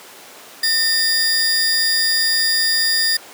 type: tone pair together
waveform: 40% pulse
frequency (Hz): 1820 / 4859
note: A#6 / D#8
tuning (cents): -42 / -42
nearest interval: octave + perfect fourth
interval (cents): 1700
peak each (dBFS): -19 / -15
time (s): 0.63-3.17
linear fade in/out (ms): 5
effects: pink hiss -39 dBFS RMS until 3.33 s + high-pass 400 Hz 12 dB/octave